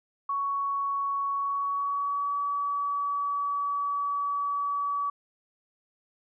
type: tone with pitch glide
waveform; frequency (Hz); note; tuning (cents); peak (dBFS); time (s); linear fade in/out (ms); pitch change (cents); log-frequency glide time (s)
sine; 1115 to 1141.7; C#6 to D6; +10 to -49; -26; 0.29-5.1; 5; +41; 1.33-2.37
effects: none